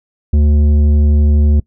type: tone with tanh clipping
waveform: triangle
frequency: 74 Hz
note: D2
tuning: 14 cents sharp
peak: -9 dBFS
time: 0.33-1.6 s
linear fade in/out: 5 ms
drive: 14 dB
effects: noise-tail reverb RT60 0.1 s tail -22 dB re dry